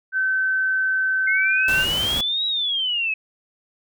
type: tone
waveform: sine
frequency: 1534 Hz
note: G6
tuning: 38 cents flat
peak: -18 dBFS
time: 0.12-1.86 s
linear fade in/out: 50 ms
type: exponential two-way sweep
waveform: sine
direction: up then down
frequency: 2124 to 3886 to 2547 Hz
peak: -20 dBFS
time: 1.27-3.14 s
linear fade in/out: 5 ms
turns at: 2.46 s
type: noise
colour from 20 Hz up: pink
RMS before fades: -29 dBFS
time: 1.68-2.21 s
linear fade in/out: 2 ms
effects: none